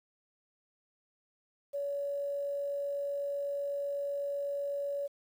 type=tone with quantisation; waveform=sine; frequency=566 Hz; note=C#5; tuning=36 cents sharp; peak=-32 dBFS; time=1.73-5.08 s; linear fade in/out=20 ms; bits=10; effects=none